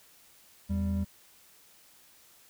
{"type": "tone pair together", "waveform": "triangle", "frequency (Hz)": [82.6, 196.26], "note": ["E2", "G3"], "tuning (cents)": [4, 2], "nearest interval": "octave + minor third", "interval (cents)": 1498, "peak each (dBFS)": -28, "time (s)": [0.69, 1.05], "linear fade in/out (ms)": 20, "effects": ["white hiss -59 dBFS RMS until 2.49 s"]}